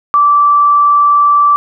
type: tone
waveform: sine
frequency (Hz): 1164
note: D6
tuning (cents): -16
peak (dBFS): -5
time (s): 0.14-1.56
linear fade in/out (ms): 0
effects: none